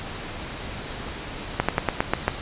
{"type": "slowing click train", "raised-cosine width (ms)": 0.5, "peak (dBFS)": -4, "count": 7, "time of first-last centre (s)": [1.6, 2.281], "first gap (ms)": 86, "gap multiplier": 1.11, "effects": ["pink hiss -34 dBFS RMS until 2.41 s", "resampled to 8000 Hz"]}